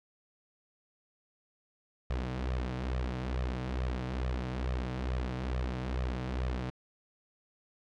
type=tone with flanger; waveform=sawtooth; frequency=63.1 Hz; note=B1; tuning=38 cents sharp; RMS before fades=-34 dBFS; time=2.1-6.7 s; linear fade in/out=0 ms; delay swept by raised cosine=1.6 to 6.8 ms; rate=2.3 Hz; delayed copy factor=+0.75; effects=low-pass 4000 Hz 12 dB/octave